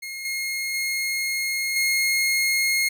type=tone with level steps; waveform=sawtooth; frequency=2149 Hz; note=C7; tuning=46 cents sharp; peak=-28 / -22 / -20 / -16 dBFS; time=0.02-2.89 s; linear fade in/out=10 ms; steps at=0.25 / 0.74 / 1.76 s; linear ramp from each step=2 ms; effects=none